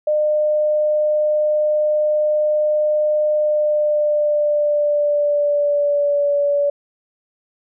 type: tone with pitch glide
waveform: sine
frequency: 605 to 574 Hz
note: D#5 to D5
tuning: -49 to -40 cents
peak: -14 dBFS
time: 0.07-6.7 s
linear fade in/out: 5 ms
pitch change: -91 cents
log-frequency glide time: 3.33-6.35 s
effects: none